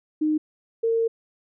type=tone pair in turn; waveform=sine; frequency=307.4 / 456.1 Hz; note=D#4 / A#4; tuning=-21 / -38 cents; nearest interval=perfect fifth; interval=683 cents; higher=second; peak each=-19 dBFS; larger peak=neither; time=0.21-0.38 / 0.83-1.08 s; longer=second; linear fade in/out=10 ms; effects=none